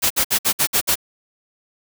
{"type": "noise bursts", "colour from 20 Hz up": "white", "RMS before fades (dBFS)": -17, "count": 7, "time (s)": [0.02, 0.956], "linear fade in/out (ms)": 20, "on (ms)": 84, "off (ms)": 58, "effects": []}